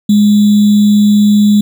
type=tone with sample-and-hold; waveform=sine; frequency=207.7 Hz; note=G#3; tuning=in tune; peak=-4 dBFS; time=0.09-1.61 s; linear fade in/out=5 ms; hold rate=3675 Hz; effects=none